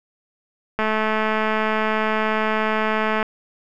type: click train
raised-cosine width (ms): 0.5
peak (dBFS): -7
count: 530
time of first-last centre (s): 0.79-3.228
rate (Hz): 217
effects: none